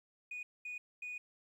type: tone bursts at uneven times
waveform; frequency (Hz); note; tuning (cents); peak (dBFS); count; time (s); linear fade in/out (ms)
sine; 2469; D#7; -14; -39; 3; 0.31-0.43 / 0.65-0.78 / 1.02-1.18; 5
effects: tanh soft clip ceiling -38 dBFS + 12-bit